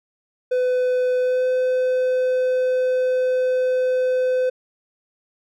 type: tone with pitch glide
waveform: triangle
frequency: 503 to 509.1 Hz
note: B4 to C5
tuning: +32 to -47 cents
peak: -15 dBFS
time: 0.51-4.5 s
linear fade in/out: 10 ms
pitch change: +21 cents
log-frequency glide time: 1.2-1.46 s
effects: none